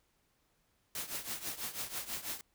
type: noise with tremolo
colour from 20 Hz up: white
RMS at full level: -37 dBFS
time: 0.95-2.41 s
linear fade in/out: 2 ms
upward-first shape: triangle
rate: 6.1 Hz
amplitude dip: 85%
effects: pink hiss -75 dBFS RMS until 2.54 s